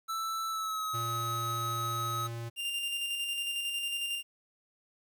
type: tone with pitch glide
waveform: square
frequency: 1322 to 1276.2 Hz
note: E6 to D#6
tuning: +5 to +44 cents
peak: -33 dBFS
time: 0.08-2.28 s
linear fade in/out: 20 ms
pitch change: -61 cents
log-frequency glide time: 0.47-0.85 s
type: tone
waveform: square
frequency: 116.54 Hz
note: A#2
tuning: in tune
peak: -37 dBFS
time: 0.93-2.5 s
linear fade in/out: 20 ms
type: tone with tremolo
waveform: 45% pulse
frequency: 2794 Hz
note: F7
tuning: in tune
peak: -31 dBFS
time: 2.56-4.23 s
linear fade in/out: 50 ms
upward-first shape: square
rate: 11 Hz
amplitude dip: 30%
effects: 11-bit